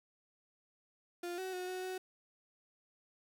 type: tone with pitch steps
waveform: 35% pulse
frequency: 349.8 / 375.5 / 364.4 / 369.2 / 371.9 Hz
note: F4 / F#4 / F#4 / F#4 / F#4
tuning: +3 / +26 / -26 / -4 / +9 cents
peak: -37 dBFS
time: 1.23-1.98 s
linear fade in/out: 5 ms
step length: 150 ms
effects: none